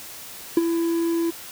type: tone with ADSR envelope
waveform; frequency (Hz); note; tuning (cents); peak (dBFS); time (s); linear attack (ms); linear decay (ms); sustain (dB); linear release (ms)
triangle; 334.7; E4; +26; -9; 0.57-1.31; 3; 26; -9; 15
effects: white hiss -39 dBFS RMS until 1.51 s